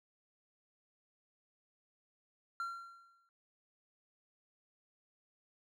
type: tone with exponential decay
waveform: triangle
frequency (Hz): 1372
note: F6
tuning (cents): -31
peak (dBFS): -33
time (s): 2.6-3.29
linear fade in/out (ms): 1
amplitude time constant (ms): 150
effects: none